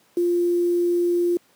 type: tone with quantisation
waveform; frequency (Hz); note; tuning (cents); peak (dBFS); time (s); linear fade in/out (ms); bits
sine; 348.8; F4; -2; -17; 0.17-1.37; 2; 7
effects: pink hiss -59 dBFS RMS until 1.55 s + high-pass 200 Hz 12 dB/octave